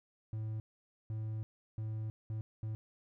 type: tone bursts at uneven times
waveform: triangle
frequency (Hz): 109.3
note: A2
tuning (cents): -11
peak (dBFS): -34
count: 5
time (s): 0.33-0.6 / 1.1-1.43 / 1.78-2.1 / 2.3-2.41 / 2.63-2.75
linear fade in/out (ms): 0
effects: none